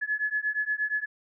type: beating tone pair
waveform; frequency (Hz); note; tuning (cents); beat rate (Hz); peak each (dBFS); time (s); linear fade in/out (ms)
sine; 1703 / 1711.5; G#6 / A6; +43 / -48; 8.5; -29; 0.01-1.06; 20
effects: none